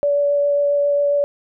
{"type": "tone with vibrato", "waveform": "sine", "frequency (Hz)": 574, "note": "D5", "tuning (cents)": -40, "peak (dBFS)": -14, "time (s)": [0.03, 1.24], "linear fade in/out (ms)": 0, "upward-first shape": "sine", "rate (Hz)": 7.4, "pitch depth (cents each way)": 8, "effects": []}